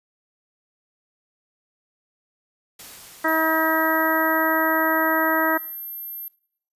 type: noise with exponential decay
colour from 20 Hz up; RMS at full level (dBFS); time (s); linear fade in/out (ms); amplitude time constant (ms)
white; -40; 2.79-6.34; 5; 770
type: harmonic tone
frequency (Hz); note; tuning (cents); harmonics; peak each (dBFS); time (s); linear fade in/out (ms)
319.6; D#4; +47; 1 / 2 / 3 / 4 / 5 / 6; -25 / -25 / -25 / -25 / -25 / -25; 3.24-5.58; 10
type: tone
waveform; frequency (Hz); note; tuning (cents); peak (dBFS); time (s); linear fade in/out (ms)
sine; 12640; G9; +13; -31; 3.28-6.28; 0
effects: noise-tail reverb RT60 0.7 s tail -25 dB re dry + resampled to 32000 Hz